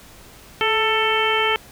harmonic tone with a mistuned harmonic, 442.9 Hz, A4, 11 cents sharp, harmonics 1 / 2 / 3 / 4 / 5 / 6 / 7, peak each -23 / -24 / -24 / -27 / -24 / -27 / -24 dBFS, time 0.61-1.56 s, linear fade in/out 0 ms, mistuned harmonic 1, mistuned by -35 cents, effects pink hiss -45 dBFS RMS until 1.71 s

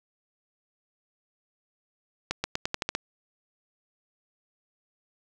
accelerating click train, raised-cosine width 0.2 ms, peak -10 dBFS, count 8, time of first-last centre 2.31-2.951 s, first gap 130 ms, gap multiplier 0.88, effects none

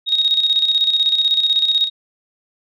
sine tone with tremolo, 3753 Hz, A#7, 11 cents sharp, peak -11 dBFS, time 0.06-1.9 s, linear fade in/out 50 ms, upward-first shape square, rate 16 Hz, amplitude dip 55%, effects none

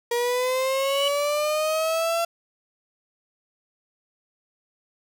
35% pulse linear sweep, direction up, 472.9 to 680 Hz, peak -20 dBFS, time 0.11-2.25 s, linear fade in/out 5 ms
triangle tone with exponential growth, 2959 Hz, F#7, 1 cent flat, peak -20 dBFS, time 0.43-1.08 s, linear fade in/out 1 ms, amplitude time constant 140 ms
effects none

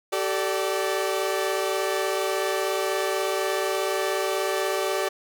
sawtooth chord, G suspended second, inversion none, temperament equal with one note detuned, 383.5 / 440 / 587.3 Hz, G4 / A4 / D5, -38 / 0 / 0 cents, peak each -23 / -26 / -24 dBFS, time 0.12-5.09 s, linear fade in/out 10 ms, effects none

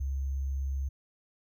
sine tone with sample-and-hold, 68 Hz, C#2, 33 cents flat, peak -29 dBFS, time 0-0.89 s, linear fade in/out 10 ms, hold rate 6300 Hz, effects none

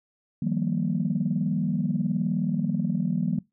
sine tone cluster, 157.1 / 177.3 / 196.2 / 235.7 Hz, D#3 / F3 / G3 / A#3, +17 / +26 / +2 / +19 cents, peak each -28 dBFS, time 0.42-3.39 s, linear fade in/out 5 ms, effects noise-tail reverb RT60 0.2 s tail -23 dB re dry + tanh soft clip ceiling -14 dBFS

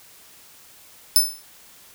10% pulse tone with exponential decay, 5274 Hz, E8, in tune, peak -4 dBFS, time 1.16-1.42 s, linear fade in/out 0 ms, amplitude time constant 56 ms, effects white hiss -49 dBFS RMS until 1.94 s

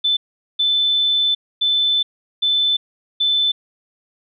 sine tone bursts at uneven times, 3520 Hz, A7, in tune, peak -14 dBFS, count 5, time 0.04-0.17 / 0.59-1.35 / 1.61-2.03 / 2.42-2.77 / 3.2-3.52 s, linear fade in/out 10 ms, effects none

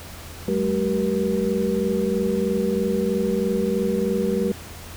sine tone cluster, 190.7 / 213.8 / 384 / 476.5 Hz, G3 / A3 / G4 / A#4, -47 / -49 / -36 / +38 cents, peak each -25 dBFS, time 0.48-4.52 s, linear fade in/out 2 ms, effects added 84 Hz sine -40 dBFS peak until 4.96 s + pink hiss -40 dBFS RMS until 4.96 s

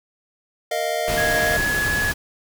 square chord, Bb suspended fourth, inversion none, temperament equal with one note detuned, 463.7 / 622.3 / 698.5 Hz, Bb4 / Eb5 / F5, -9 / 0 / 0 cents, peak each -30 / -25 / -26 dBFS, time 0.71-1.57 s, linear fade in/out 5 ms
pink noise, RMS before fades -26 dBFS, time 1.07-2.14 s, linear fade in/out 20 ms
sine tone with pitch glide, 1661.2 to 1688.3 Hz, G#6 to G#6, 0 to +28 cents, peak -20 dBFS, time 1.17-2.12 s, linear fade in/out 10 ms, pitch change +28 cents, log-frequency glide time 1.38-1.7 s
effects none

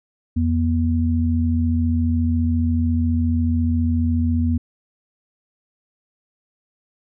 sine tone pair together, 85.11 / 241 Hz, F2 / B3, -44 / -42 cents, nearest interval octave + tritone, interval 1802 cents, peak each -18 / -20 dBFS, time 0.36-4.58 s, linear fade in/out 10 ms, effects none

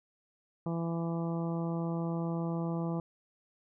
harmonic tone, 167.2 Hz, E3, 25 cents sharp, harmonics 1 / 2 / 3 / 4 / 5 / 6 / 7, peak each -32 / -38 / -42 / -44 / -46 / -48 / -49 dBFS, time 0.66-3 s, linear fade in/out 2 ms, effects none

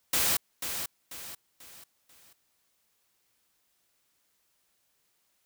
white noise with echo, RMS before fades -26 dBFS, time 0.13-0.37 s, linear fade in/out 5 ms, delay 490 ms, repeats 4, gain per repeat -8 dB, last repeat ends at 2.33 s, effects white hiss -73 dBFS RMS until 5.45 s

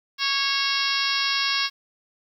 harmonic tone with a mistuned harmonic, 549 Hz, C#5, 17 cents flat, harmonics 2 / 3 / 4 / 5 / 6 / 7 / 8 / 9 / 10, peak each -30 / -30 / -30 / -30 / -30 / -30 / -30 / -30 / -30 dBFS, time 0.18-1.7 s, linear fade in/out 50 ms, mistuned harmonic 2, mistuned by +24 cents, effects 9-bit

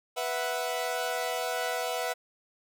sawtooth chord, B suspended fourth, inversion none, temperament equal, 493.9 / 659.3 / 740 Hz, B4 / E5 / F#5, 0 / 0 / 0 cents, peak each -30 dBFS, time 0.16-2.14 s, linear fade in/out 20 ms, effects none

